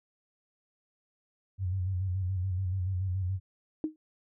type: tone with vibrato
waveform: sine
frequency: 93 Hz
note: F#2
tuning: 9 cents sharp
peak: -28 dBFS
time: 1.58-3.4 s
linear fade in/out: 50 ms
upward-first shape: square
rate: 7 Hz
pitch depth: 55 cents each way
type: tone with exponential decay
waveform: sine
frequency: 311.1 Hz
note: D#4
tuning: in tune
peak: -24 dBFS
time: 3.84-3.96 s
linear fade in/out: 1 ms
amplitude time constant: 25 ms
effects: none